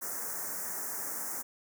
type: band-stop noise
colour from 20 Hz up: white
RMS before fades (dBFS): -37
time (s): 0.01-1.43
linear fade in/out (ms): 20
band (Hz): 1900 to 5800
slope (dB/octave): 48
effects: high-pass 200 Hz 12 dB/octave